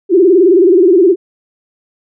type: tone with vibrato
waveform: sine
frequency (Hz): 363.7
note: F#4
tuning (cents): -30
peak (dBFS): -4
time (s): 0.09-1.16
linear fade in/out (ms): 50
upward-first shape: sine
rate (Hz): 19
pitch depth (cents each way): 160
effects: none